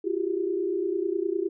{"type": "tone cluster", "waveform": "sine", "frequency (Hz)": [340.1, 370.4, 399.9], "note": ["F4", "F#4", "G4"], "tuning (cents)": [-46, 2, 35], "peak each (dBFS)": -29, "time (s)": [0.04, 1.49], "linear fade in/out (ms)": 10, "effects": []}